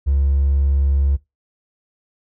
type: tone with hard clipping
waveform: triangle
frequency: 69.3 Hz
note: C#2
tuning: in tune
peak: -14 dBFS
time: 0.06-1.17 s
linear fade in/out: 20 ms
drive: 3 dB
effects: noise-tail reverb RT60 0.2 s tail -20 dB re dry